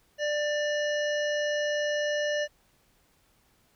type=harmonic tone with a mistuned harmonic; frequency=593 Hz; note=D5; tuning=17 cents sharp; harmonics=1 / 3 / 5 / 7 / 9 / 10; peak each=-27 / -32 / -37 / -46 / -46 / -43 dBFS; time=0.18-2.48 s; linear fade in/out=50 ms; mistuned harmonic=5; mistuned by=-42 cents; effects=pink hiss -66 dBFS RMS until 3.75 s